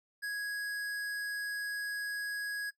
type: tone with tanh clipping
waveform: sine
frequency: 1661.2 Hz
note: G#6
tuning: in tune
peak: -36 dBFS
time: 0.22-2.71 s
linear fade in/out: 20 ms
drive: 18 dB
effects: noise-tail reverb RT60 0.1 s tail -19 dB re dry